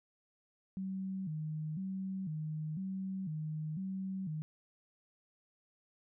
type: tone with vibrato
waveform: sine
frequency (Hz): 171.8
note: F3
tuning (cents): -28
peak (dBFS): -36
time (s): 0.77-4.42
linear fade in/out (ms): 0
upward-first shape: square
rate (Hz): 1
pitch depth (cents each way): 180
effects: none